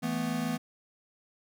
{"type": "chord", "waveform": "square", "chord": "E suspended fourth", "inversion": "none", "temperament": "equal", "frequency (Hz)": [164.81, 220, 246.9], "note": ["E3", "A3", "B3"], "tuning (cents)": [0, 0, 0], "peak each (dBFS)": [-36, -35, -33], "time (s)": [0.02, 0.58], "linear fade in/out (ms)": 20, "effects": []}